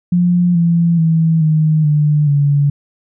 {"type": "tone with pitch steps", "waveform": "sine", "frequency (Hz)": [176.4, 169.21, 162.32, 155.71, 149.37, 143.28], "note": ["F3", "E3", "E3", "D#3", "D3", "D3"], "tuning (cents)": [18, 46, -26, 2, 30, -42], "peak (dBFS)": -9, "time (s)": [0.12, 2.7], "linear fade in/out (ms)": 5, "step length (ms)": 430, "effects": []}